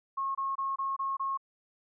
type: tone bursts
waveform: sine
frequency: 1086 Hz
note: C#6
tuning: 36 cents flat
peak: -29 dBFS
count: 6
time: 0.17-1.375 s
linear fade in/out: 10 ms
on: 180 ms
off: 25 ms
effects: none